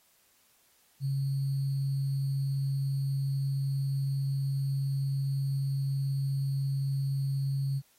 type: tone with sample-and-hold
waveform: sine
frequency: 137.2 Hz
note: C#3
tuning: 17 cents flat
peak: -27 dBFS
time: 1-7.82 s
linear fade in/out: 50 ms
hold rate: 4410 Hz
effects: white hiss -66 dBFS RMS until 7.98 s + AAC 48 kbps